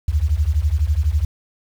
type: beating tone pair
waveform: sine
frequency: 69.3 / 81.3 Hz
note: C#2 / E2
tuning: 0 / -23 cents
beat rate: 12 Hz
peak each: -18 dBFS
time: 0.08-1.25 s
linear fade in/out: 5 ms
effects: 7-bit